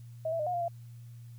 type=tone with pitch steps; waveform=sine; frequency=639 / 663 / 608 / 719 / 696 / 683 Hz; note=D#5 / E5 / D#5 / F#5 / F5 / F5; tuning=+46 / +10 / -40 / -50 / -6 / -39 cents; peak=-29 dBFS; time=0.25-0.682 s; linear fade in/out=5 ms; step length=72 ms; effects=added 118 Hz sine -45 dBFS peak until 1.38 s + white hiss -67 dBFS RMS until 1.38 s